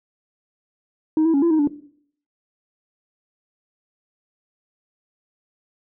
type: tone with pitch steps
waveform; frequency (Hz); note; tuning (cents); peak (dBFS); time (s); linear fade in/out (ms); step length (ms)
sine; 313.8 / 326.5 / 279.1 / 338.1 / 314.4 / 290.2; D#4 / E4 / C#4 / E4 / D#4 / D4; +15 / -17 / +12 / +44 / +18 / -21; -12; 1.17-1.674; 2; 84
effects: noise-tail reverb RT60 0.6 s tail -17 dB re dry + tanh soft clip ceiling -13 dBFS